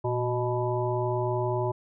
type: harmonic tone with a mistuned harmonic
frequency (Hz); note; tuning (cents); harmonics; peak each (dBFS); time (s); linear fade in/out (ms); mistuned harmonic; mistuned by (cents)
123.5; B2; 0; 1 / 3 / 5 / 7 / 8; -29 / -29 / -32 / -34 / -35; 0.04-1.72; 10; 1; -69
effects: none